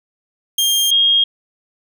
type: tone pair in turn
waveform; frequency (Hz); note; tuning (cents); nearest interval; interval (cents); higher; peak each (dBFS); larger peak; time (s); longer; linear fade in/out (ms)
sawtooth / sine; 3207 / 3248; G7 / G#7; +39 / -39; unison; 22; second; -10; neither; 0.58-0.91 / 0.91-1.24; neither; 5
effects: none